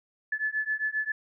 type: beating tone pair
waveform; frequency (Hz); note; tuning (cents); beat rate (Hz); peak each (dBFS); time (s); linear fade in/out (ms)
sine; 1726 / 1733.5; A6 / A6; -34 / -26; 7.5; -30; 0.32-1.12; 5
effects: none